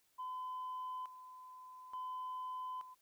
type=tone with tremolo; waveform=sine; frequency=1016 Hz; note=B5; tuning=49 cents sharp; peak=-39 dBFS; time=0.18-2.95 s; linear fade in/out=20 ms; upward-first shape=square; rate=0.57 Hz; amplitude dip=75%; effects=tanh soft clip ceiling -38 dBFS + white hiss -75 dBFS RMS until 3.01 s